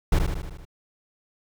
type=noise with echo; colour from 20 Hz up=brown; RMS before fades=-18 dBFS; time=0.12-0.19 s; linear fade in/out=5 ms; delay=77 ms; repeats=6; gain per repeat=-4 dB; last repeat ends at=0.652 s; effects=none